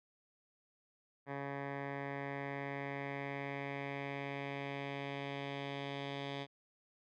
10% pulse tone with low-pass filter sweep, 139.9 Hz, C#3, 16 cents sharp, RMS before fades -42 dBFS, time 1.26-6.47 s, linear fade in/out 50 ms, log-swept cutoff 1600 to 3400 Hz, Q 2.6, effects none

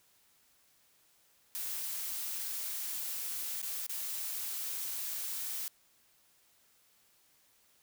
blue noise with dropouts, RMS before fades -38 dBFS, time 1.55-5.68 s, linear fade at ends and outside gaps 0 ms, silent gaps 3.616-3.628 / 3.865-3.895 s, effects white hiss -68 dBFS RMS until 7.82 s

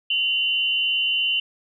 sine tone pair together, 2777 / 3020 Hz, F7 / F#7, -10 / +35 cents, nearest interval minor second, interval 145 cents, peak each -22 dBFS, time 0.1-1.4 s, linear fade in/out 5 ms, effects none

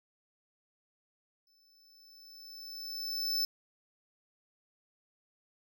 square tone with exponential growth, 5274 Hz, E8, in tune, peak -28 dBFS, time 1.47-3.45 s, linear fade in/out 2 ms, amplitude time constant 430 ms, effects none

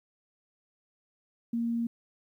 sine tone, 233.1 Hz, A#3, in tune, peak -27 dBFS, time 1.53-1.87 s, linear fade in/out 5 ms, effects 11-bit

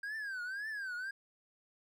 triangle tone with vibrato, 1597 Hz, G6, 32 cents sharp, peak -36 dBFS, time 0.03-1.11 s, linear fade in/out 5 ms, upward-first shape triangle, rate 1.9 Hz, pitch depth 200 cents each way, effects none

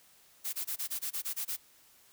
blue noise bursts, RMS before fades -35 dBFS, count 10, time 0.44-1.568 s, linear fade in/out 20 ms, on 93 ms, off 22 ms, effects white hiss -62 dBFS RMS until 2.12 s

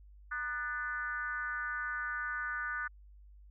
sine tone with frequency modulation, 1485 Hz, F#6, 6 cents sharp, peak -34 dBFS, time 0.31-2.88 s, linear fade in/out 10 ms, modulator 272 Hz, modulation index 1, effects added 50 Hz sine -53 dBFS peak until 3.5 s

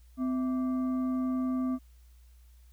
sine tone with frequency modulation, 256.3 Hz, C4, 36 cents flat, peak -27 dBFS, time 0.17-1.79 s, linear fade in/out 50 ms, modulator 911 Hz, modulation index 0.31, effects added 60 Hz sine -53 dBFS peak until 2.72 s + white hiss -69 dBFS RMS until 2.72 s

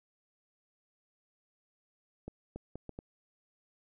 accelerating click train, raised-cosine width 2 ms, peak -28 dBFS, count 5, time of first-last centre 2.28-2.989 s, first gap 280 ms, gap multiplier 0.7, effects none

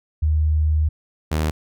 sine / sawtooth tone pair in turn, 77.1 / 77.77 Hz, D#2 / D#2, -15 / 0 cents, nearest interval unison, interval 15 cents, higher second, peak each -15 dBFS, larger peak neither, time 0.22-0.89 / 1.31-1.51 s, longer first, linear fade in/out 10 ms, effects none

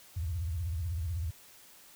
sine tone with vibrato, 83.7 Hz, E2, 27 cents sharp, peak -31 dBFS, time 0.16-1.31 s, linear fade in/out 10 ms, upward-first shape triangle, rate 16 Hz, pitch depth 290 cents each way, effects white hiss -56 dBFS RMS until 1.95 s

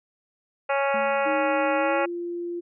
harmonic tone, 277.2 Hz, C#4, in tune, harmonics 2 / 3 / 4 / 5 / 6 / 7 / 8 / 9 / 10, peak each -24 / -27 / -32 / -30 / -37 / -35 / -38 / -34 / -40 dBFS, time 0.69-2.06 s, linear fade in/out 10 ms
sine tone with exponential decay, 220 Hz, A3, in tune, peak -32 dBFS, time 0.94-1.77 s, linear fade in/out 2 ms, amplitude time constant 180 ms
sine tone with pitch glide, 310.3 to 346.3 Hz, D#4 to F4, -5 to -15 cents, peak -28 dBFS, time 1.25-2.61 s, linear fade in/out 20 ms, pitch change +190 cents, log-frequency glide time 1.76-2.08 s
effects none

